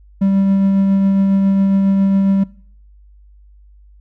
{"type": "tone with tremolo", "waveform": "triangle", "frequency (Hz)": 195.2, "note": "G3", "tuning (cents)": -7, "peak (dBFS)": -8, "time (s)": [0.21, 2.44], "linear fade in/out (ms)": 10, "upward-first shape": "triangle", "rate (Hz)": 7.3, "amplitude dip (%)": 25, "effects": ["noise-tail reverb RT60 0.6 s tail -23 dB re dry", "added 50 Hz sine -42 dBFS peak until 4 s"]}